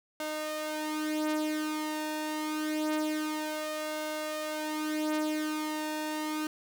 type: tone with flanger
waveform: sawtooth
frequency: 307.3 Hz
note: D#4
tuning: 21 cents flat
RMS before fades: -33 dBFS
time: 0.2-6.47 s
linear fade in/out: 2 ms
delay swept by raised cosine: 1.4 to 4.4 ms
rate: 0.26 Hz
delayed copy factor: +0.65
effects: none